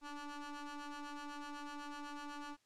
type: ring-modulated tone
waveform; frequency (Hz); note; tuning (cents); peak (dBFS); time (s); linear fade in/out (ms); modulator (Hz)
20% pulse; 290; D4; -22; -37; 0.01-2.57; 50; 584
effects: white hiss -75 dBFS RMS until 2.65 s + low-pass 7000 Hz 12 dB/octave